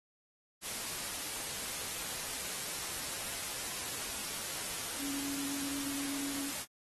sine tone in noise, 278.9 Hz, C#4, 11 cents sharp, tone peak -39 dBFS, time 4.98-6.52 s, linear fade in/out 50 ms, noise white, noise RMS -39 dBFS, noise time 0.61-6.66 s, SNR -3 dB, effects AAC 32 kbps

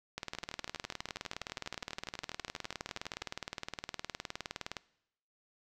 two click trains, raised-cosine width 0.2 ms, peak -20 / -24 dBFS, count 90 / 36, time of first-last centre 0.18-4.768 / 0.35-3.219 s, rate 19.4 / 12.2 Hz, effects noise-tail reverb RT60 0.8 s tail -21 dB re dry

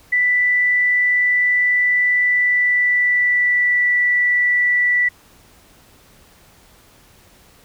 sine tone with pitch glide, 1979 to 1963.1 Hz, B6 to B6, +3 to -11 cents, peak -13 dBFS, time 0.12-5.09 s, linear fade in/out 10 ms, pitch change -14 cents, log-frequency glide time 2.21-3.9 s, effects pink hiss -50 dBFS RMS until 7.64 s

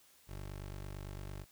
20% pulse tone, 48.87 Hz, G1, 5 cents flat, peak -38 dBFS, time 0.27-1.46 s, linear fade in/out 50 ms, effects white hiss -65 dBFS RMS until 1.51 s

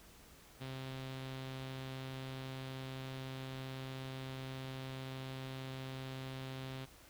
sawtooth tone with low-pass filter, 131.9 Hz, C3, 14 cents sharp, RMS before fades -45 dBFS, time 0.6-6.86 s, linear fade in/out 20 ms, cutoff 3700 Hz, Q 2.5, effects added 60 Hz sine -67 dBFS peak until 7.09 s + pink hiss -60 dBFS RMS until 7.09 s

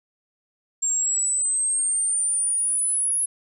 sine exponential sweep, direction up, 7400 to 10600 Hz, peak -20 dBFS, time 0.82-3.26 s, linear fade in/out 10 ms, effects none

